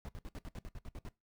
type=noise bursts; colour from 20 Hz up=brown; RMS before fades=-44 dBFS; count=11; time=0.05-1.087 s; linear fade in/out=0 ms; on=37 ms; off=63 ms; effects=noise-tail reverb RT60 0.2 s tail -19 dB re dry